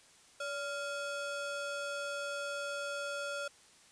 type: ring-modulated tone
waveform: square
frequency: 983 Hz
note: B5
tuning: 8 cents flat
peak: -34 dBFS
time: 0.4-3.48 s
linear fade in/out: 5 ms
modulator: 411 Hz
effects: white hiss -61 dBFS RMS until 3.91 s + resampled to 22050 Hz